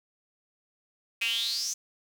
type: tone with high-pass filter sweep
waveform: sawtooth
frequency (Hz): 230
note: A#3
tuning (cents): -23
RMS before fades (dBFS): -30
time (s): 1.21-1.74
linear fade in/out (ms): 10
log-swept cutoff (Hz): 2500 to 6400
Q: 10
effects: 9-bit